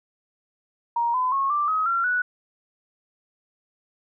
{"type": "tone with pitch steps", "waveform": "sine", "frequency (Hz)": [940, 1013.3, 1092.3, 1177.5, 1269.3, 1368.3, 1475], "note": ["A#5", "B5", "C#6", "D6", "D#6", "F6", "F#6"], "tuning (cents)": [14, 44, -26, 4, 34, -36, -6], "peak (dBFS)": -20, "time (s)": [0.96, 2.22], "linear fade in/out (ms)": 5, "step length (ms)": 180, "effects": []}